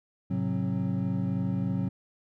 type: tone cluster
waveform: triangle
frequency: 108.6 / 132 / 184.2 / 266.5 Hz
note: A2 / C3 / F#3 / C4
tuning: -22 / +16 / -7 / +32 cents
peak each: -31 / -31 / -27 / -33 dBFS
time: 0.3-1.89 s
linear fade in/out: 10 ms
effects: none